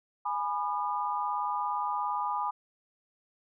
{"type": "chord", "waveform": "sine", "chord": "G# minor", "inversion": "none", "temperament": "equal with one note detuned", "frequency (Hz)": [830.6, 987.8, 1212.6], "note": ["G#5", "B5", "D#6"], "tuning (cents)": [0, 0, -45], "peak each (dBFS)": [-33, -32, -34], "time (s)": [0.25, 2.51], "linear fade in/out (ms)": 10, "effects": []}